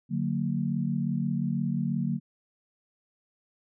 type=chord; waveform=sine; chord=D augmented; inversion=none; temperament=just; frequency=146.83 / 183.54 / 229.4 Hz; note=D3 / F#3 / A#3; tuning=0 / -14 / -28 cents; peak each=-30 / -30 / -30 dBFS; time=0.09-2.2 s; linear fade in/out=50 ms; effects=none